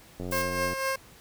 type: click train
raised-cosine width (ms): 2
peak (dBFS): -23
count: 49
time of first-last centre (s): 0.2-0.733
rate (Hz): 90.1
type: noise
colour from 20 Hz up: blue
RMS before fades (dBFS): -36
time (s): 0.31-0.42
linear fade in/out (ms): 5
type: tone with tremolo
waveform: 15% pulse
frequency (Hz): 534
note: C5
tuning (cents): +35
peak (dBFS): -19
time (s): 0.32-0.96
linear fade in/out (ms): 5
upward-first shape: triangle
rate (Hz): 4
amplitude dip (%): 55
effects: pink hiss -53 dBFS RMS until 1.2 s